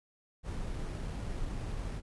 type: noise with sample-and-hold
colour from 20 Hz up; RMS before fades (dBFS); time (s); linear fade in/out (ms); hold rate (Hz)
brown; -37; 0.43-2.02; 50; 7350
effects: resampled to 24000 Hz